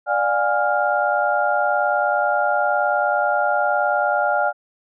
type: tone cluster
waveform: sine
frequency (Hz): 590 / 720 / 819 / 1401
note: D5 / F#5 / G#5 / F6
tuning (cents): +8 / -47 / -24 / +5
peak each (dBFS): -22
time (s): 0.06-4.53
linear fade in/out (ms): 50
effects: none